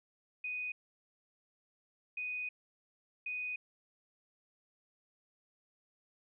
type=tone bursts at uneven times; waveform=sine; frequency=2489 Hz; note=D#7; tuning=in tune; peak=-36 dBFS; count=3; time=0.44-0.72 / 2.17-2.49 / 3.26-3.56 s; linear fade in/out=5 ms; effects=none